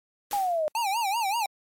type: noise with exponential decay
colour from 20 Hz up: white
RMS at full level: -33 dBFS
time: 0.31-0.72 s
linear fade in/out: 2 ms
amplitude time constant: 87 ms
type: exponential sweep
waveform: sine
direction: down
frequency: 831 to 598 Hz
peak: -23 dBFS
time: 0.33-0.68 s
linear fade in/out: 0 ms
type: tone with vibrato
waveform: square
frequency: 853 Hz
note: G#5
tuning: 46 cents sharp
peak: -25 dBFS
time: 0.75-1.46 s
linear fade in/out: 2 ms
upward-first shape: sine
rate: 5.2 Hz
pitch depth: 190 cents each way
effects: MP3 64 kbps